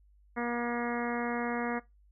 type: harmonic tone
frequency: 238.8 Hz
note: A#3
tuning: 42 cents sharp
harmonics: 1 / 2 / 3 / 4 / 5 / 6 / 7 / 8 / 9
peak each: -34 / -37 / -39 / -40 / -41 / -42 / -42 / -43 / -44 dBFS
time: 0.36-1.8 s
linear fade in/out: 20 ms
effects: noise-tail reverb RT60 0.2 s tail -21 dB re dry + added 50 Hz sine -59 dBFS peak until 2.11 s